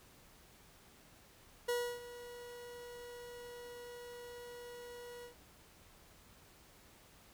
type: tone with ADSR envelope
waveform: 40% pulse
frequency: 483.2 Hz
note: B4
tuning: 38 cents flat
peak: -31 dBFS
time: 1.68-5.35 s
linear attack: 10 ms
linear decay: 300 ms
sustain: -16 dB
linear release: 110 ms
effects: pink hiss -62 dBFS RMS until 7.33 s